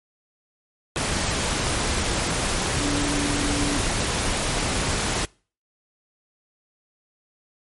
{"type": "tone in noise", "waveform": "sine", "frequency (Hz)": 288.6, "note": "D4", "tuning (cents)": -30, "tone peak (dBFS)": -25, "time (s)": [2.8, 3.77], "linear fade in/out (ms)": 0, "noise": "pink", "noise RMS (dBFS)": -24, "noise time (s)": [0.96, 5.25], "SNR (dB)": -4, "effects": ["noise-tail reverb RT60 0.4 s tail -25 dB re dry", "MP3 48 kbps"]}